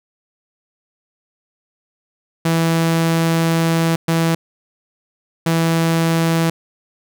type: tone bursts at uneven times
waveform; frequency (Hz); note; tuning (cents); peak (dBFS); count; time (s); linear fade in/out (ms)
sawtooth; 164.7; E3; -1; -10; 3; 2.45-3.96 / 4.08-4.35 / 5.46-6.5; 5
effects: none